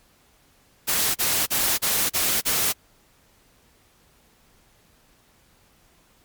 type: noise bursts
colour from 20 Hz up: white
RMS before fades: -22 dBFS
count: 6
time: 0.87-2.73 s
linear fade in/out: 20 ms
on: 280 ms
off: 36 ms
effects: pink hiss -59 dBFS RMS until 6.24 s + MP3 96 kbps